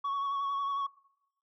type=tone with vibrato; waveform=sine; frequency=1115 Hz; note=C#6; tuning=10 cents sharp; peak=-27 dBFS; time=0.04-0.87 s; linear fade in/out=10 ms; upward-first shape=sine; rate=11 Hz; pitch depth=24 cents each way; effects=noise-tail reverb RT60 0.9 s tail -24 dB re dry + tanh soft clip ceiling -29 dBFS